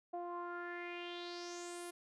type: tone with low-pass filter sweep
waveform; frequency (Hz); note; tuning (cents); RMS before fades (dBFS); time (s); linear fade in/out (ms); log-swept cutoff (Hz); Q
sawtooth; 349.2; F4; 0; -45; 0.13-1.91; 10; 730 to 11000; 4.7
effects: none